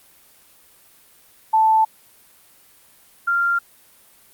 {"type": "tone pair in turn", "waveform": "sine", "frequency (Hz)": [880, 1389.3], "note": ["A5", "F6"], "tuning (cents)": [0, -9], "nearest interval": "minor sixth", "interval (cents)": 791, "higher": "second", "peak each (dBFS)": [-12, -16], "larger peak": "first", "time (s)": [[1.53, 1.85], [3.27, 3.59]], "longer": "neither", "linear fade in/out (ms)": 10, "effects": ["white hiss -52 dBFS RMS until 4.33 s", "Opus 32 kbps"]}